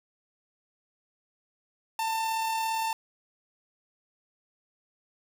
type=tone with amplitude modulation; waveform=45% pulse; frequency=894 Hz; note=A5; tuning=27 cents sharp; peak=-26 dBFS; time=1.99-2.93 s; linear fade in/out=2 ms; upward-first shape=sine; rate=37.5 Hz; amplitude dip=25%; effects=10-bit